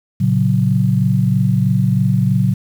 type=chord; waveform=sine; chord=F# major; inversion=first; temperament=just; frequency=115.62 / 138.75 / 185 Hz; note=A#2 / C#3 / F#3; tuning=-14 / +2 / 0 cents; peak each=-16 dBFS; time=0.2-2.54 s; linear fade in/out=10 ms; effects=7-bit